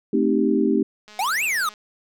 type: chord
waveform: sine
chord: A half-diminished seventh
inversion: none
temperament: equal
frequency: 220 / 261.6 / 311.1 / 392 Hz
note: A3 / C4 / Eb4 / G4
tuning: 0 / 0 / 0 / 0 cents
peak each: -22 dBFS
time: 0.13-0.83 s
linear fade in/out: 5 ms
type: click train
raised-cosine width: 0.2 ms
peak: -28 dBFS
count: 140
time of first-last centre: 1.08-1.739 s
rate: 211 Hz
type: exponential two-way sweep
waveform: square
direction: up then down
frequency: 716 to 2794 to 1184 Hz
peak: -21 dBFS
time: 1.19-1.69 s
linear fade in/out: 2 ms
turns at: 1.44 s
effects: none